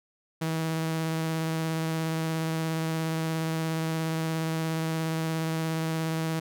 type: tone with vibrato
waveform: sawtooth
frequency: 161.1 Hz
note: E3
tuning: 39 cents flat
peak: -23 dBFS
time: 0.41-6.4 s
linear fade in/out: 10 ms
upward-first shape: sine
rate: 17 Hz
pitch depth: 12 cents each way
effects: none